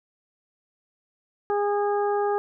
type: harmonic tone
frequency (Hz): 409.4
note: G#4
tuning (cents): -25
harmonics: 1 / 2 / 3 / 4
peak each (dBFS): -23 / -26 / -33 / -39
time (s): 1.5-2.38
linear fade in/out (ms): 0
effects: none